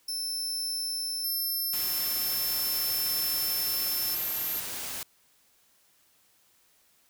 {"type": "tone with tremolo", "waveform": "sawtooth", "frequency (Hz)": 5310, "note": "E8", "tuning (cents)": 12, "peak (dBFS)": -27, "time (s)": [0.08, 4.15], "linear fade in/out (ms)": 5, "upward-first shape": "triangle", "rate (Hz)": 0.41, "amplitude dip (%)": 25}
{"type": "tone", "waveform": "sine", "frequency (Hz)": 12640, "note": "G9", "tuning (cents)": 13, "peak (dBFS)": -30, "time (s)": [1.24, 4.6], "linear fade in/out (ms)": 5}
{"type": "noise", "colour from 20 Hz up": "white", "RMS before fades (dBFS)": -36, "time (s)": [1.73, 5.03], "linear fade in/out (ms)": 2}
{"effects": ["white hiss -65 dBFS RMS until 7.09 s"]}